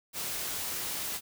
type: noise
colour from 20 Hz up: white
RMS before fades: -35 dBFS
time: 0.13-1.21 s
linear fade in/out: 50 ms
effects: none